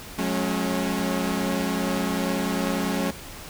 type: tone cluster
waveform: sawtooth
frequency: 182 / 212.1 / 274.3 Hz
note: F#3 / G#3 / C#4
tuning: -28 / +37 / -18 cents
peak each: -24 dBFS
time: 0.18-3.11 s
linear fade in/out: 10 ms
effects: pink hiss -40 dBFS RMS until 3.49 s